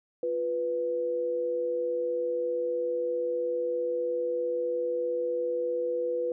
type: tone pair together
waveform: sine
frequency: 349.2 / 493.9 Hz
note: F4 / B4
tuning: 0 / 0 cents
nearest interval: tritone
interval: 600 cents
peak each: -35 / -27 dBFS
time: 0.23-6.32 s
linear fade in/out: 2 ms
effects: none